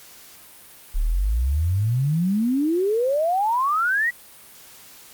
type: exponential sweep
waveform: sine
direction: up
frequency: 33.67 to 1975.5 Hz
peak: -18 dBFS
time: 0.94-4.11 s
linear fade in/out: 20 ms
effects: white hiss -46 dBFS RMS until 5.13 s + Opus 48 kbps